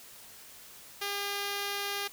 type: tone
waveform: 5% pulse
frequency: 403.3 Hz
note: G4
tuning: 49 cents sharp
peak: -21 dBFS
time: 1.01-2.08 s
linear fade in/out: 10 ms
effects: white hiss -51 dBFS RMS until 2.12 s